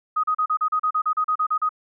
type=tone bursts; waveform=sine; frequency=1252 Hz; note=D#6; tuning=10 cents sharp; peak=-18 dBFS; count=14; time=0.16-1.692 s; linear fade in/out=10 ms; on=76 ms; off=36 ms; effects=none